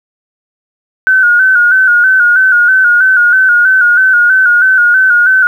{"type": "tone with vibrato", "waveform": "sine", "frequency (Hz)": 1480, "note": "F#6", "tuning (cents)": 0, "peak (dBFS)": -4, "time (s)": [1.07, 5.47], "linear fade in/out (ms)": 0, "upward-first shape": "square", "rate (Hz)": 3.1, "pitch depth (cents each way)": 54, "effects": ["7-bit"]}